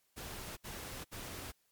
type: noise bursts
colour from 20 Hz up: pink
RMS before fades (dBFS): -45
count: 3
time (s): 0.16-1.522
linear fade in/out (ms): 20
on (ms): 410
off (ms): 66
effects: white hiss -75 dBFS RMS until 1.71 s + MP3 96 kbps